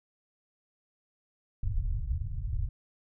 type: low-pass noise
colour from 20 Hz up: pink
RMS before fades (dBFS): -31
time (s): 1.63-2.69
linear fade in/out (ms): 5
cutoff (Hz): 120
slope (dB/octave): 48
effects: none